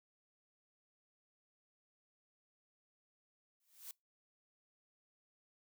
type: noise with exponential growth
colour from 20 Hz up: blue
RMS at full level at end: -45 dBFS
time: 3.6-3.91 s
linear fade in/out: 2 ms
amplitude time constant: 66 ms
effects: noise-tail reverb RT60 0.2 s tail -24 dB re dry